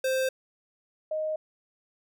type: tone pair in turn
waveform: square / sine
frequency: 523.3 / 622.3 Hz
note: C5 / D#5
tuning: 0 / 0 cents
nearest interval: minor third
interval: 300 cents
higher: second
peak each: -25 / -27 dBFS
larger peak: first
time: 0.04-0.29 / 1.11-1.36 s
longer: neither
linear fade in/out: 5 ms
effects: none